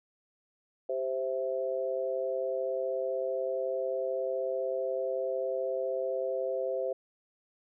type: chord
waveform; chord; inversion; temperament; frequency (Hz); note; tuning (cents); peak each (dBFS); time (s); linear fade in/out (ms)
sine; C major; second; equal; 392 / 523.3 / 659.3; G4 / C5 / E5; 0 / 0 / 0; -36 / -31 / -36; 0.89-6.93; 5
effects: none